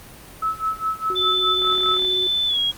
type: tone with tremolo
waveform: sine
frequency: 1300 Hz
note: E6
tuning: 24 cents flat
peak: -18 dBFS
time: 0.42-1.98 s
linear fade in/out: 5 ms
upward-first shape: sine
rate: 4.9 Hz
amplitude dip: 90%
type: tone with vibrato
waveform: sine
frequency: 370 Hz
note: F#4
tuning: in tune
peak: -27 dBFS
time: 1.1-2.27 s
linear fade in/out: 0 ms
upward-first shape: triangle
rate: 17 Hz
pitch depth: 19 cents each way
type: tone with pitch glide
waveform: sine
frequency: 3517 to 3300 Hz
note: A7 to G#7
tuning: -1 to -12 cents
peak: -18 dBFS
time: 1.15-2.72 s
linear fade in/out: 20 ms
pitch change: -111 cents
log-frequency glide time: 2.47-2.58 s
type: click train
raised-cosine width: 0.5 ms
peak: -22 dBFS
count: 17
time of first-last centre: 1.62-2.048 s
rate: 37.4 Hz
effects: pink hiss -42 dBFS RMS until 2.77 s + Opus 32 kbps